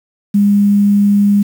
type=tone with quantisation; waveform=sine; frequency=203.1 Hz; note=G#3; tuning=38 cents flat; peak=-7 dBFS; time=0.34-1.43 s; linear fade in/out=10 ms; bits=6; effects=none